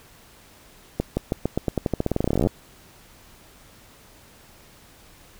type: accelerating click train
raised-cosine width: 2 ms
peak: -8 dBFS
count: 27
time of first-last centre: 1-2.471 s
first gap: 170 ms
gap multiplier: 0.89
effects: pink hiss -51 dBFS RMS until 5.39 s